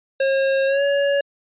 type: tone with pitch glide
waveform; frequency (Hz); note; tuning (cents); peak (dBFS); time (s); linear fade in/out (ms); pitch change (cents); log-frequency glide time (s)
square; 540 to 563.3; C#5 to C#5; -45 to +28; -17; 0.2-1.21; 5; +73; 0.66-0.83
effects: resampled to 8000 Hz